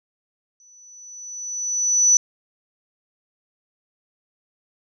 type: tone with exponential growth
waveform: sine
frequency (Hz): 5960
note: F#8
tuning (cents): +12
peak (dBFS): -10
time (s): 0.6-2.17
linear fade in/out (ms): 1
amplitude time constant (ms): 340
effects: none